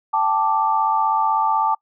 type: chord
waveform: sine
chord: G suspended second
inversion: none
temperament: equal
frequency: 784 / 880 / 1174.7 Hz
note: G5 / A5 / D6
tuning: 0 / 0 / 0 cents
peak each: -24 / -18 / -21 dBFS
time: 0.13-1.75 s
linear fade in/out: 10 ms
effects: noise-tail reverb RT60 0.1 s tail -25 dB re dry